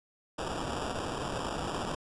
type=noise with sample-and-hold; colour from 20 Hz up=white; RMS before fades=-35 dBFS; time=0.38-1.95 s; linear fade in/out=5 ms; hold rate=2100 Hz; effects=resampled to 22050 Hz